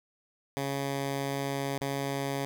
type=tone with dropouts; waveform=10% pulse; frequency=138.59 Hz; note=C#3; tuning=in tune; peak=-22 dBFS; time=0.57-2.45 s; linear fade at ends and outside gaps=0 ms; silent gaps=1.78-1.812 s; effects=none